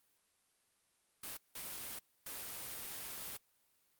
white noise bursts at uneven times, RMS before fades -45 dBFS, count 3, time 1.23-1.37 / 1.55-1.99 / 2.26-3.37 s, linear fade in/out 5 ms, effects white hiss -75 dBFS RMS until 3.99 s + Opus 32 kbps

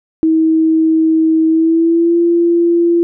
sine tone with pitch glide, 320.3 to 341.3 Hz, E4 to F4, -50 to -40 cents, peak -8 dBFS, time 0.23-3.03 s, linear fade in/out 0 ms, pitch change +110 cents, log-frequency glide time 1.48-2.17 s, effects none

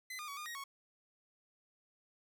sawtooth tone with pitch steps, 2031 / 1215 / 1129 / 1215 / 1884 / 1105 Hz, B6 / D#6 / C#6 / D#6 / A#6 / C#6, +48 / -42 / +31 / -42 / +18 / -6 cents, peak -39 dBFS, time 0.1-0.64 s, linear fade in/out 5 ms, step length 90 ms, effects none

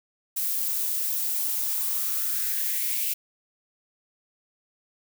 violet noise with high-pass filter sweep, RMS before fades -27 dBFS, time 0.36-3.14 s, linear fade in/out 10 ms, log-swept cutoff 330 to 2600 Hz, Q 4.1, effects none

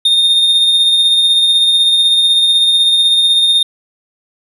triangle tone with tremolo, 3662 Hz, A#7, 32 cents flat, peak -5 dBFS, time 0.05-3.63 s, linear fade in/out 5 ms, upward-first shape sine, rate 16 Hz, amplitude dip 30%, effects resampled to 32000 Hz

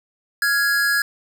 square tone pair together, 1400 / 1664.9 Hz, F6 / G#6, +4 / +4 cents, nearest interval minor third, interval 300 cents, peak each -25 / -18 dBFS, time 0.42-1.02 s, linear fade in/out 2 ms, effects 8-bit

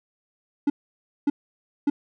triangle tone bursts, 287.6 Hz, D4, 36 cents flat, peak -15 dBFS, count 3, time 0.67-1.9 s, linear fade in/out 5 ms, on 30 ms, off 570 ms, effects none

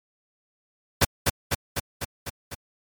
pink noise with echo, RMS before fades -17 dBFS, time 1.01-1.05 s, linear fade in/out 10 ms, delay 250 ms, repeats 6, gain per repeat -3 dB, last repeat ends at 2.55 s, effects MP3 96 kbps

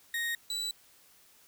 35% pulse tone pair in turn, 1864.7 / 3951 Hz, A#6 / B7, 0 / 0 cents, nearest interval octave + minor second, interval 1300 cents, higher second, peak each -29 / -30 dBFS, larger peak first, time 0.14-0.35 / 0.5-0.71 s, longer neither, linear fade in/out 2 ms, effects white hiss -61 dBFS RMS until 1.47 s

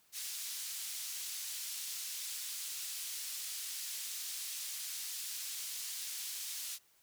pink band-pass noise, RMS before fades -42 dBFS, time 0.12-6.79 s, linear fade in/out 50 ms, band 4400 to 16000 Hz, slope 12 dB/octave, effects white hiss -69 dBFS RMS until 7.02 s

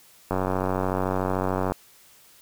click train, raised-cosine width 1 ms, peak -11 dBFS, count 133, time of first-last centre 0.31-1.72 s, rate 93.6 Hz, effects white hiss -54 dBFS RMS until 2.41 s

